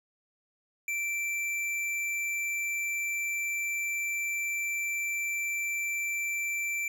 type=tone with tanh clipping; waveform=sine; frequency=2342 Hz; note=D7; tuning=5 cents flat; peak=-31 dBFS; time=0.88-6.88 s; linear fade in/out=2 ms; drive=15 dB; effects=none